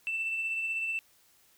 sine tone with tremolo, 2666 Hz, E7, 19 cents sharp, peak -27 dBFS, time 0.07-0.99 s, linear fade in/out 0 ms, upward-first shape sine, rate 16 Hz, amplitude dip 35%, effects tanh soft clip ceiling -26 dBFS + white hiss -64 dBFS RMS until 1.57 s

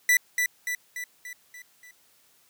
45% pulse tone with echo, 1975.5 Hz, B6, in tune, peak -17 dBFS, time 0.09-0.17 s, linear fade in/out 2 ms, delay 290 ms, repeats 6, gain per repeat -5 dB, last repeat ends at 1.91 s, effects white hiss -62 dBFS RMS until 2.49 s + high-pass 80 Hz 12 dB/octave

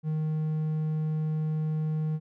triangle tone, 155.56 Hz, D#3, in tune, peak -24 dBFS, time 0.03-2.2 s, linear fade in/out 50 ms, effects none

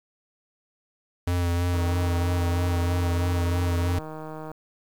square tone with vibrato, 87.31 Hz, F2, in tune, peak -23 dBFS, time 1.27-3.99 s, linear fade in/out 5 ms, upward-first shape sine, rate 3.1 Hz, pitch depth 25 cents each way
click train, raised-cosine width 1 ms, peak -24 dBFS, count 434, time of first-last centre 1.74-4.516 s, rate 156 Hz
effects 8-bit

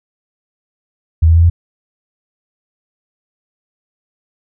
sine tone with pitch steps, 80.8 / 82.26 / 83.75 / 85.26 Hz, E2 / E2 / E2 / F2, -34 / -3 / +28 / -41 cents, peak -5 dBFS, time 1.22-1.5 s, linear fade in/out 10 ms, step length 70 ms, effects none

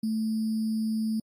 sine tone with sample-and-hold, 220 Hz, A3, in tune, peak -25 dBFS, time 0.03-1.2 s, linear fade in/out 5 ms, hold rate 4900 Hz, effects AAC 64 kbps

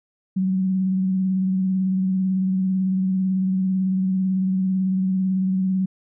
sine tone with vibrato, 188.3 Hz, F#3, 31 cents sharp, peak -18 dBFS, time 0.36-5.86 s, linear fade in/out 10 ms, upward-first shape sine, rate 18 Hz, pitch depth 28 cents each way, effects none

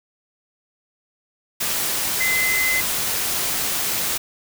sine tone in noise, 2048 Hz, C7, 38 cents flat, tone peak -19 dBFS, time 2.2-2.81 s, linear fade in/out 10 ms, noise white, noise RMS -23 dBFS, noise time 1.6-4.18 s, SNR +1 dB, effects none

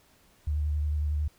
sine tone with vibrato, 74.7 Hz, D2, 30 cents sharp, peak -25 dBFS, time 0.47-1.28 s, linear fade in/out 5 ms, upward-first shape sine, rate 11 Hz, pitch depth 27 cents each way, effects pink hiss -62 dBFS RMS until 1.38 s

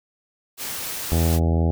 white noise, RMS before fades -30 dBFS, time 0.57-1.4 s, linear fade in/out 50 ms
harmonic tone, 82.41 Hz, E2, in tune, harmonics 1 / 2 / 3 / 4 / 5 / 6 / 7 / 8 / 9 / 10, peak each -18 / -24 / -28 / -30 / -32 / -34 / -35 / -36 / -37 / -38 dBFS, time 1.12-1.71 s, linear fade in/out 0 ms
effects none

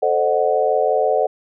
sine chord, A diminished seventh, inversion none, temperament equal with one note detuned, 440 / 523.3 / 609.1 / 740 Hz, A4 / C5 / Eb5 / Gb5, 0 / 0 / -37 / 0 cents, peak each -20 dBFS, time 0.02-1.27 s, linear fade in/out 10 ms, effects none

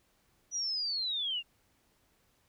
sine linear sweep, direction down, 5910 to 2723 Hz, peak -31 dBFS, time 0.51-1.43 s, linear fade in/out 50 ms, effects pink hiss -71 dBFS RMS until 2.48 s

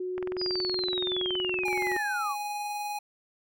sine tone, 366.2 Hz, F#4, 18 cents flat, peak -30 dBFS, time 0-1.97 s, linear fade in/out 5 ms
click train, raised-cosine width 0.5 ms, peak -23 dBFS, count 39, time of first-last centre 0.18-1.964 s, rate 21.3 Hz
sine linear sweep, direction down, 5000 to 1046.5 Hz, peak -29 dBFS, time 0.37-2.36 s, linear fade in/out 50 ms
square tone with tremolo, 829 Hz, G#5, 3 cents flat, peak -31 dBFS, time 1.65-2.99 s, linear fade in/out 5 ms, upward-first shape triangle, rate 20 Hz, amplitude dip 25%
effects none

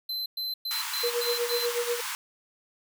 square tone bursts, 4068 Hz, C8, 50 cents flat, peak -30 dBFS, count 6, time 0.09-1.66 s, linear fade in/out 5 ms, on 170 ms, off 110 ms
pink high-pass noise, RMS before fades -34 dBFS, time 0.71-2.15 s, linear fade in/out 0 ms, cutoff 870 Hz, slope 96 dB/octave
sine tone with tremolo, 478.2 Hz, A#4, 44 cents sharp, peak -24 dBFS, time 1.03-2.01 s, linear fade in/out 10 ms, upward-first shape sine, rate 8.2 Hz, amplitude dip 80%
effects none

